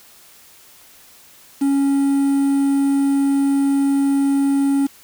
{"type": "tone with quantisation", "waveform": "triangle", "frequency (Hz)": 277.2, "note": "C#4", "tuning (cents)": 0, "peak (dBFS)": -12, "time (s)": [1.61, 4.87], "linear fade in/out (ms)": 10, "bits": 6, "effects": ["white hiss -47 dBFS RMS until 5.03 s"]}